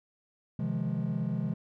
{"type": "chord", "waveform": "triangle", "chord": "F minor seventh", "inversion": "second", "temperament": "just", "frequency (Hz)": [130.96, 157.15, 174.61, 209.5], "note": ["C3", "Eb3", "F3", "Ab3"], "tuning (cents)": [2, 18, 0, 15], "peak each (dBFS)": -32, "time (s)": [0.59, 1.54], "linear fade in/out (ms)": 5, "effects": ["tanh soft clip ceiling -19 dBFS"]}